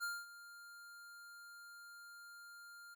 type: tone with ADSR envelope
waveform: square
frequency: 1400 Hz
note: F6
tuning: 4 cents sharp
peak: -38 dBFS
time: 0-2.95 s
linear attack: 34 ms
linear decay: 220 ms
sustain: -16 dB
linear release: 16 ms
effects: 13-bit